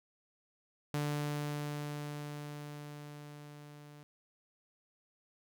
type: tone with level ramp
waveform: sawtooth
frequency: 147.2 Hz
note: D3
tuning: 4 cents sharp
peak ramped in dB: -28 to -48 dBFS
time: 0.94-4.03 s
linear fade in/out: 0 ms
effects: none